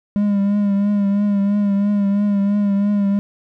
triangle tone with vibrato, 202.3 Hz, G#3, 45 cents flat, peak -12 dBFS, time 0.16-3.19 s, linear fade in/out 0 ms, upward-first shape triangle, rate 3 Hz, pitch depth 44 cents each way, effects none

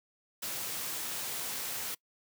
white noise, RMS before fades -37 dBFS, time 0.42-1.95 s, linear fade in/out 10 ms, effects noise-tail reverb RT60 0.1 s tail -24 dB re dry + high-pass 100 Hz 12 dB/octave

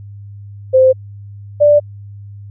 sine tone pair in turn, 520 / 588.3 Hz, C5 / D5, -11 / +3 cents, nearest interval major second, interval 214 cents, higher second, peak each -5 dBFS, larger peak neither, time 0.73-0.93 / 1.6-1.8 s, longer neither, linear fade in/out 20 ms, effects added 101 Hz sine -30 dBFS peak until 2.5 s

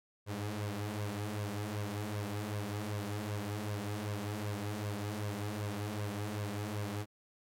sawtooth tone with flanger, 103.83 Hz, G#2, in tune, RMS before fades -38 dBFS, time 0.26-7.06 s, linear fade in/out 50 ms, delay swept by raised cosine 1.8 to 7.3 ms, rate 2.6 Hz, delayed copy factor +0.75, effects AAC 64 kbps

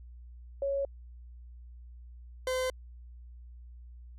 sine / 40% pulse tone pair in turn, 554.4 / 513.4 Hz, C#5 / C5, 0 / -33 cents, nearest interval minor second, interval 133 cents, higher first, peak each -28 / -28 dBFS, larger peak neither, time 0.62-0.85 / 2.47-2.7 s, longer neither, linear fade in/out 2 ms, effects added 60 Hz sine -46 dBFS peak until 4.18 s + low-pass 12000 Hz 12 dB/octave

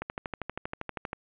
click train, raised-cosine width 0.5 ms, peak -18 dBFS, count 15, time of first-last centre 0.02-1.131 s, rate 12.6 Hz, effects resampled to 8000 Hz + 8-bit

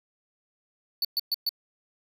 square tone bursts, 4485 Hz, C#8, 19 cents sharp, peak -24 dBFS, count 4, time 1.02-1.492 s, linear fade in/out 2 ms, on 28 ms, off 120 ms, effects 9-bit

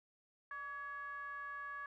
triangle ring-modulated tone, 268.9 Hz, C4, 47 cents sharp, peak -38 dBFS, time 0.51-1.86 s, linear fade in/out 2 ms, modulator 1410 Hz, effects none

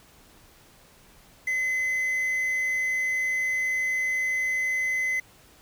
triangle tone with quantisation, 2038 Hz, C7, 46 cents flat, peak -22 dBFS, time 1.47-5.2 s, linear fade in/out 5 ms, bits 8, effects pink hiss -55 dBFS RMS until 5.61 s

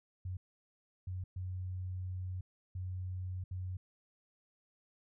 sine tone bursts at uneven times, 92 Hz, F#2, 9 cents flat, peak -37 dBFS, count 5, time 0.25-0.37 / 1.07-1.24 / 1.36-2.41 / 2.75-3.44 / 3.51-3.77 s, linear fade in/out 5 ms, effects none

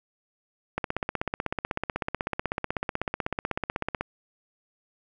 click train, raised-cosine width 0.5 ms, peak -12 dBFS, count 53, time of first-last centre 0.78-4.01 s, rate 16.1 Hz, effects none

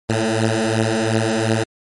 10% pulse beating tone pair, 110 / 112.8 Hz, A2 / A2, 0 / +44 cents, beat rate 2.8 Hz, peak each -11 dBFS, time 0.09-1.64 s, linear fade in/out 10 ms, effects MP3 48 kbps

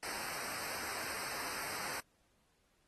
pink noise with comb filter, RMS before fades -42 dBFS, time 0.03-2 s, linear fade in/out 0 ms, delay 0.29 ms, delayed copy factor -0.95, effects pink hiss -75 dBFS RMS until 2.87 s + AAC 32 kbps

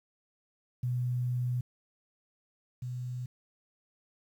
sine tone pair in turn, 123.9 / 124.69 Hz, B2 / B2, +6 / +17 cents, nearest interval unison, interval 11 cents, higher second, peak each -28 / -34 dBFS, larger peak first, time 0.83-1.61 / 2.82-3.26 s, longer first, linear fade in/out 5 ms, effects 10-bit

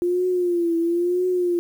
sine tone with vibrato, 349.2 Hz, F4, in tune, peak -18 dBFS, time 0.02-1.59 s, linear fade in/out 0 ms, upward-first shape triangle, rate 1 Hz, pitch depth 89 cents each way, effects 8-bit

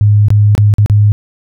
sine tone with dropouts, 104.1 Hz, G#2, 5 cents sharp, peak -4 dBFS, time 0.01-1.12 s, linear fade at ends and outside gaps 0 ms, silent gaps 0.284-0.304 / 0.551-0.579 / 0.739-0.783 / 0.861-0.898 s, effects none

